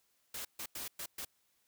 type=noise bursts at uneven times; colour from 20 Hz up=white; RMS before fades=-42 dBFS; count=5; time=0.34-0.45 / 0.59-0.66 / 0.75-0.88 / 0.99-1.06 / 1.18-1.25 s; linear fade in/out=5 ms; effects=white hiss -75 dBFS RMS until 1.67 s